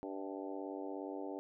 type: harmonic tone with a mistuned harmonic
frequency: 97.1 Hz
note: G2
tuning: 16 cents flat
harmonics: 3 / 4 / 5 / 6 / 7 / 8 / 9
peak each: -44 / -46 / -48 / -50 / -51 / -52 / -53 dBFS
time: 0.03-1.39 s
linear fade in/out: 0 ms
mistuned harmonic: 7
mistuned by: -39 cents
effects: none